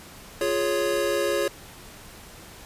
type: chord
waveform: square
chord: Db major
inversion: first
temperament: equal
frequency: 349.2 / 415.3 / 554.4 Hz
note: F4 / Ab4 / Db5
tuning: 0 / 0 / 0 cents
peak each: -29 / -28 / -26 dBFS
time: 0.41-1.48 s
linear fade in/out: 2 ms
effects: pink hiss -45 dBFS RMS until 2.65 s + resampled to 32000 Hz